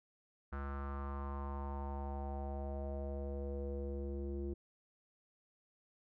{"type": "tone with low-pass filter sweep", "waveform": "square", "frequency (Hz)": 69.7, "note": "C#2", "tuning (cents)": 10, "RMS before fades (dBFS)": -41, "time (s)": [0.52, 4.54], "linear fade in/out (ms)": 10, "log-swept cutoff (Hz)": [1400, 370], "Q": 4.6, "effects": []}